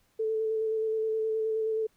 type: tone with vibrato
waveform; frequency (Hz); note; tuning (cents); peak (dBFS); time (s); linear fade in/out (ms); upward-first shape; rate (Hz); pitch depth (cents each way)
sine; 440; A4; 0; -26; 0.19-1.87; 10; square; 9.5; 13
effects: pink hiss -69 dBFS RMS until 1.96 s